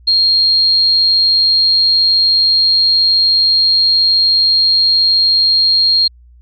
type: tone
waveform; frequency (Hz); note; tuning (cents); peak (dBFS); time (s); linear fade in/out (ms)
sine; 4233; C8; +19; -8; 0.07-6.08; 10
effects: added 60 Hz sine -40 dBFS peak until 6.41 s